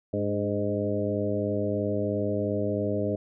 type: harmonic tone with a mistuned harmonic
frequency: 103 Hz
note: G#2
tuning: 14 cents flat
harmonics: 1 / 2 / 3 / 4 / 5 / 6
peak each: -32 / -32 / -32 / -32 / -32 / -32 dBFS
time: 0.13-3.16 s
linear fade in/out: 5 ms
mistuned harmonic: 3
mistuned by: -43 cents
effects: none